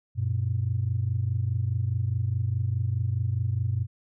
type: tone pair together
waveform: sine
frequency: 95.5 / 120.32 Hz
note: G2 / B2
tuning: -45 / -45 cents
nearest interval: major third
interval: 400 cents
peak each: -26 dBFS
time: 0.15-3.87 s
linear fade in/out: 50 ms
effects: tanh soft clip ceiling -16 dBFS